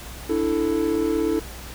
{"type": "chord", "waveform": "triangle", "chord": "D suspended second", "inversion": "none", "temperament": "just", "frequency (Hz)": [293.7, 330.4, 440.5], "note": ["D4", "E4", "A4"], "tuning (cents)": [0, 4, 2], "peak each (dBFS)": [-24, -21, -22], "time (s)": [0.29, 1.4], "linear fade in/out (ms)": 10, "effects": ["added 60 Hz sine -39 dBFS peak until 1.74 s", "pink hiss -39 dBFS RMS until 1.74 s"]}